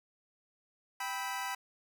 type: chord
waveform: 25% pulse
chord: E minor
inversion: first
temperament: equal with one note detuned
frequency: 784 / 987.8 / 1295.1 Hz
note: G5 / B5 / E6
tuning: 0 / 0 / -31 cents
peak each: -36 / -34 / -40 dBFS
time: 1-1.55 s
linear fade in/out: 5 ms
effects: none